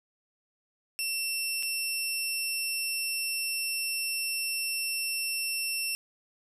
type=tone with dropouts; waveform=15% pulse; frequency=2700 Hz; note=E7; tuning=41 cents sharp; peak=-22 dBFS; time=0.99-5.95 s; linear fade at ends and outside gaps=0 ms; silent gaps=1.626-1.631 s; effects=none